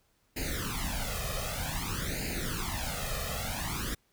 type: noise with flanger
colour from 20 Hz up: pink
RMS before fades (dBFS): -34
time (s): 0.36-3.95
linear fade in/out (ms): 10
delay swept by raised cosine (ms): 0.43 to 1.63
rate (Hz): 0.53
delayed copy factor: +0.9
effects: pink hiss -71 dBFS RMS until 4.12 s